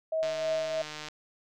sine tone with tremolo, 639 Hz, D#5, 46 cents sharp, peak -25 dBFS, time 0.12-0.82 s, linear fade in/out 5 ms, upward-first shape triangle, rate 3.1 Hz, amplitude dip 55%
click train, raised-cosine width 0.2 ms, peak -22 dBFS, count 131, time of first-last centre 0.23-1.085 s, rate 152 Hz
effects none

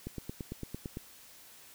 click train, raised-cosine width 3 ms, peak -25 dBFS, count 9, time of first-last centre 0.07-0.971 s, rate 8.88 Hz, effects white hiss -55 dBFS RMS until 1.74 s

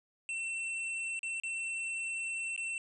square tone with dropouts, 2695 Hz, E7, 38 cents sharp, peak -35 dBFS, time 0.29-2.78 s, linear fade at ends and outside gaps 1 ms, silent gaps 1.192-1.231 / 1.4-1.435 / 2.563-2.577 s, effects resampled to 22050 Hz + 11-bit

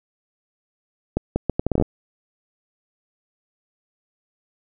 accelerating click train, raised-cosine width 2 ms, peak -6 dBFS, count 11, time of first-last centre 1.17-1.823 s, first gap 190 ms, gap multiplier 0.72, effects none

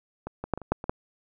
clicks, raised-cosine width 1 ms, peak -20 / -19 / -10 / -21 / -27 / -8 / -21 / -11 dBFS, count 8, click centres 0.27 / 0.44 / 0.537 / 0.576 / 0.617 / 0.72 / 0.841 / 0.895 s, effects none

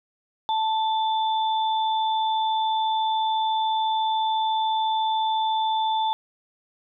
sine tone pair together, 880 / 3526 Hz, A5 / A7, 0 / +3 cents, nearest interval 2 octaves, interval 2403 cents, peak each -21 / -31 dBFS, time 0.49-6.13 s, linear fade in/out 0 ms, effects none

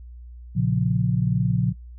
sine chord, Bb minor, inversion none, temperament equal with one note detuned, 116.54 / 138.59 / 177.15 Hz, Bb2 / Db3 / F3, 0 / 0 / +25 cents, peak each -23 dBFS, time 0.55-1.73 s, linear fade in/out 20 ms, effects noise-tail reverb RT60 0.1 s tail -22 dB re dry + added 60 Hz sine -38 dBFS peak until 1.98 s

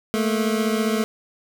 25% pulse beating tone pair, 216.5 / 231.5 Hz, A3 / A#3, -28 / -12 cents, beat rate 15 Hz, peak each -17 / -22 dBFS, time 0.14-1.04 s, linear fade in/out 0 ms, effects none

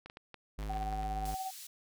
clicks, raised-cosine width 0.3 ms, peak -31 dBFS, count 10, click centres 0.06 / 0.099 / 0.171 / 0.343 / 0.629 / 0.736 / 0.771 / 0.828 / 0.927 / 1.031 s
square tone, 51.91 Hz, G#1, in tune, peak -37 dBFS, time 0.58-1.35 s, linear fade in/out 10 ms
sine tone with tremolo, 760 Hz, F#5, 46 cents sharp, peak -34 dBFS, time 0.69-1.51 s, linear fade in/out 10 ms, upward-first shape sine, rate 17 Hz, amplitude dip 50%
pink high-pass noise, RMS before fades -48 dBFS, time 1.25-1.67 s, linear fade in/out 5 ms, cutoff 4400 Hz, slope 12 dB/octave
effects none

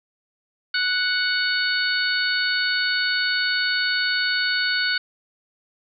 harmonic tone, 740 Hz, F#5, in tune, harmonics 2 / 3 / 4 / 5 / 6, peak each -22 / -30 / -31 / -31 / -25 dBFS, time 0.74-4.98 s, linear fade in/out 5 ms, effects none

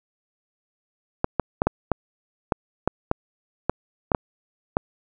clicks, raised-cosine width 1 ms, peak -5 dBFS, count 12, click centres 1.244 / 1.397 / 1.619 / 1.67 / 1.917 / 2.522 / 2.876 / 3.114 / 3.696 / 4.118 / 4.148 / 4.769 s, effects none

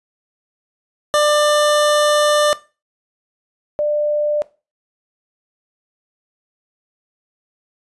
25% pulse / sine tone pair in turn, 595 / 595 Hz, D5 / D5, +22 / +22 cents, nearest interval unison, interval 0 cents, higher neither, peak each -8 / -15 dBFS, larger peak first, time 1.14-2.53 / 3.79-4.42 s, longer first, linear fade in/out 0 ms, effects noise-tail reverb RT60 0.3 s tail -18 dB re dry + resampled to 24000 Hz

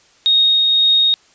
sine tone with tremolo, 3729 Hz, A#7, in tune, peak -9 dBFS, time 0.26-1.14 s, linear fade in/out 0 ms, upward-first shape triangle, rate 1.9 Hz, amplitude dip 25%, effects white hiss -52 dBFS RMS until 1.34 s + resampled to 16000 Hz

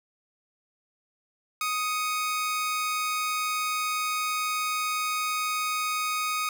sawtooth tone pair together, 1249 / 2225 Hz, D#6 / C#7, +6 / +6 cents, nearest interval minor seventh, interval 1000 cents, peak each -23 / -33 dBFS, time 1.61-6.49 s, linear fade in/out 2 ms, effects none

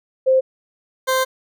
sine / 20% pulse tone pair in turn, 523.3 / 521 Hz, C5 / C5, 0 / -7 cents, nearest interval unison, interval 7 cents, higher first, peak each -11 dBFS, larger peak neither, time 0.26-0.41 / 1.07-1.25 s, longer second, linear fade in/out 20 ms, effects none

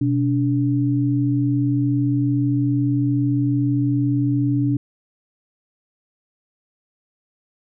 sine tone pair together, 125.2 / 287.6 Hz, B2 / D4, +24 / -36 cents, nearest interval octave + major second, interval 1440 cents, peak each -19 dBFS, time 0.01-4.77 s, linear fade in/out 5 ms, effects none

